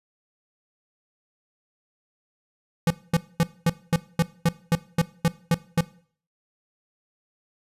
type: tone bursts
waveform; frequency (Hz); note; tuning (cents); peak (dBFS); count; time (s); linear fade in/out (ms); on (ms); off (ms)
square; 167.8; E3; +31; -17; 12; 2.87-5.808; 2; 34; 230
effects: noise-tail reverb RT60 0.5 s tail -19 dB re dry + resampled to 32000 Hz